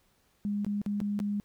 sine tone with dropouts, 204.8 Hz, G#3, 24 cents flat, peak -28 dBFS, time 0.45-1.4 s, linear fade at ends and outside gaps 0 ms, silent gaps 0.647-0.665 / 0.816-0.862 / 1.003-1.014 / 1.191-1.201 s, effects pink hiss -69 dBFS RMS until 1.44 s

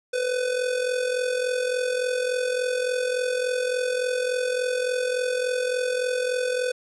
square tone with amplitude modulation, 501 Hz, B4, 25 cents sharp, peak -21 dBFS, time 0.13-6.72 s, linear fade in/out 10 ms, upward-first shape sine, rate 43.5 Hz, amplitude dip 60%, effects resampled to 24000 Hz + 9-bit

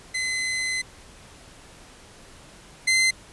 sawtooth tone pair in turn, 2041 / 2067 Hz, C7 / C7, -44 / -22 cents, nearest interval unison, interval 22 cents, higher second, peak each -21 / -14 dBFS, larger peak second, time 0.14-0.82 / 2.87-3.11 s, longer first, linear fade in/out 10 ms, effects pink hiss -48 dBFS RMS until 3.32 s + resampled to 24000 Hz

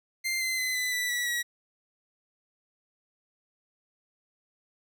sawtooth tone with pitch steps, 2093 / 2063 / 2033 / 2004 / 1975.5 / 1947.2 / 1919.3 Hz, C7 / C7 / B6 / B6 / B6 / B6 / B6, 0 / -25 / +50 / +25 / 0 / -25 / -50 cents, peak -24 dBFS, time 0.24-1.43 s, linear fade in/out 20 ms, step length 170 ms, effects none

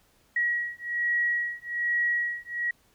sine beating tone pair, 1910 / 1911.2 Hz, A#6 / A#6, +42 / +43 cents, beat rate 1.2 Hz, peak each -28 dBFS, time 0.36-2.71 s, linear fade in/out 5 ms, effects pink hiss -64 dBFS RMS until 2.94 s

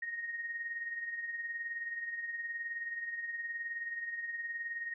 sine tone with tremolo, 1864.7 Hz, A#6, in tune, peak -34 dBFS, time 0.02-4.94 s, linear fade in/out 5 ms, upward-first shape triangle, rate 19 Hz, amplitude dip 60%, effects none

